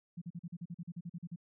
sine tone bursts, 171.9 Hz, F3, 27 cents flat, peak -39 dBFS, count 14, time 0.17-1.361 s, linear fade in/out 10 ms, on 47 ms, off 41 ms, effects none

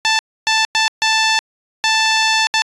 10% pulse tone bursts at uneven times, 882 Hz, A5, 4 cents sharp, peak -4 dBFS, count 6, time 0.05-0.19 / 0.47-0.65 / 0.75-0.88 / 1.02-1.39 / 1.84-2.47 / 2.54-2.62 s, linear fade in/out 0 ms, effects resampled to 22050 Hz

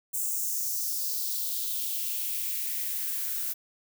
violet noise with high-pass filter sweep, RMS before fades -31 dBFS, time 0.13-3.54 s, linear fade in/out 20 ms, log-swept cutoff 7900 to 1300 Hz, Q 2.6, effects none

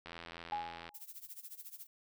click train, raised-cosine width 0.3 ms, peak -30 dBFS, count 71, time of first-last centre 0.06-0.89 s, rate 84.3 Hz
sine tone with exponential decay, 830.6 Hz, G#5, in tune, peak -32 dBFS, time 0.52-1.03 s, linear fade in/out 5 ms, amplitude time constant 110 ms
violet noise with tremolo, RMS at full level -47 dBFS, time 0.94-1.87 s, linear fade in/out 10 ms, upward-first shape sine, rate 14 Hz, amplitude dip 85%
effects none

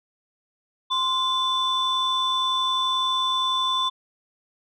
sine tone pair together, 1043 / 3508 Hz, C6 / A7, -6 / -6 cents, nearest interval octave + major sixth, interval 2100 cents, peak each -22 / -22 dBFS, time 0.9-3.9 s, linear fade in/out 20 ms, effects tanh soft clip ceiling -16 dBFS

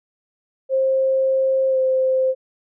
sine tone with pitch glide, 530 to 521.8 Hz, C5 to C5, +22 to -5 cents, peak -15 dBFS, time 0.69-2.35 s, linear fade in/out 50 ms, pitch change -27 cents, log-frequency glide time 1.69-1.78 s, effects none

